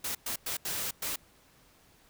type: noise bursts at uneven times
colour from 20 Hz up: white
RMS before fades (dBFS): -34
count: 5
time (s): 0.04-0.15 / 0.26-0.36 / 0.46-0.57 / 0.65-0.91 / 1.02-1.16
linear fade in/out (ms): 5
effects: pink hiss -62 dBFS RMS until 2.09 s